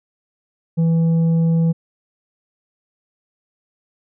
sine tone with tanh clipping, 164.81 Hz, E3, in tune, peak -14 dBFS, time 0.77-1.73 s, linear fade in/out 20 ms, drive 5 dB, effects none

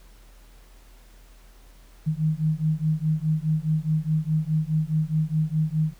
sine beating tone pair, 153.8 / 158.6 Hz, D#3 / D#3, -20 / +33 cents, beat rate 4.8 Hz, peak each -24 dBFS, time 2.06-5.94 s, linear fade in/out 20 ms, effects added 41 Hz sine -48 dBFS peak until 5.99 s + pink hiss -57 dBFS RMS until 5.99 s

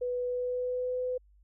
sine tone with pitch glide, 493.9 to 503.4 Hz, B4 to B4, 0 to +33 cents, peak -29 dBFS, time 0.01-1.18 s, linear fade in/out 10 ms, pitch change +33 cents, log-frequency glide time 0.26-1 s, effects added 50 Hz sine -58 dBFS peak until 1.43 s

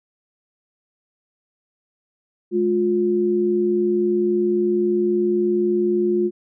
sine tone pair together, 210.7 / 354.4 Hz, G#3 / F4, +25 / +25 cents, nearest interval major sixth, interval 900 cents, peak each -23 / -17 dBFS, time 2.51-6.31 s, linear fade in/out 50 ms, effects none

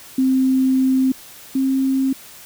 sine tone pair in turn, 261.9 / 266.6 Hz, C4 / C4, +2 / +33 cents, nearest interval unison, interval 31 cents, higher second, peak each -13 / -15 dBFS, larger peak first, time 0.18-1.12 / 1.55-2.13 s, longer first, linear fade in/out 5 ms, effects white hiss -41 dBFS RMS until 2.45 s

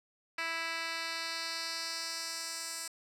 10% pulse tone with band-pass filter sweep, 329.6 Hz, E4, in tune, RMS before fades -38 dBFS, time 0.38-2.88 s, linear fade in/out 5 ms, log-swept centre 2700 to 7600 Hz, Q 1.7, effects none

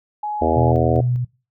sine tone, 840 Hz, G#5, 19 cents sharp, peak -22 dBFS, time 0.23-0.72 s, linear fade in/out 5 ms
harmonic tone, 81 Hz, E2, 30 cents flat, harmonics 1 / 3 / 4 / 5 / 6 / 7 / 8 / 9, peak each -24 / -24 / -24 / -24 / -24 / -24 / -24 / -24 dBFS, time 0.41-1.01 s, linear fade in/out 10 ms
sine tone with tremolo, 123.47 Hz, B2, in tune, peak -16 dBFS, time 0.56-1.25 s, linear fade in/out 10 ms, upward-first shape square, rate 2.5 Hz, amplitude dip 30%
effects noise-tail reverb RT60 0.3 s tail -21 dB re dry

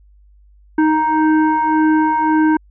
sine tone with frequency modulation, 311.1 Hz, D#4, in tune, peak -11 dBFS, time 0.78-2.57 s, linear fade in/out 5 ms, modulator 624 Hz, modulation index 1.4, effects added 50 Hz sine -45 dBFS peak until 2.7 s

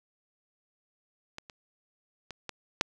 clicks, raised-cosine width 0.2 ms, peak -22 / -28 / -23 / -19 / -6 dBFS, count 5, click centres 1.384 / 1.498 / 2.307 / 2.493 / 2.811 s, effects none

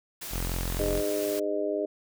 white noise, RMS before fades -38 dBFS, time 0.21-1.4 s, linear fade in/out 10 ms
sawtooth tone, 43.65 Hz, F1, in tune, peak -25 dBFS, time 0.3-1.03 s, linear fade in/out 50 ms
harmonic tone, 102 Hz, G#2, 31 cents flat, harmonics 3 / 4 / 5 / 6, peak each -33 / -30 / -37 / -30 dBFS, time 0.79-1.86 s, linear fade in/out 10 ms
effects none

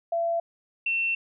sine tone pair in turn, 675 / 2700 Hz, E5 / E7, +41 / +41 cents, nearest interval 2 octaves, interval 2400 cents, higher second, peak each -23 dBFS, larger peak neither, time 0.12-0.4 / 0.86-1.15 s, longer second, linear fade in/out 5 ms, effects none

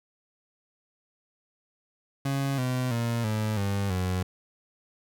30% pulse tone with pitch steps, 137.7 / 127 / 117.14 / 108.04 / 99.64 / 91.9 Hz, C#3 / B2 / A#2 / A2 / G2 / F#2, -11 / +49 / +9 / -31 / +29 / -11 cents, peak -23 dBFS, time 2.25-4.23 s, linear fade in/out 5 ms, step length 330 ms, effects none

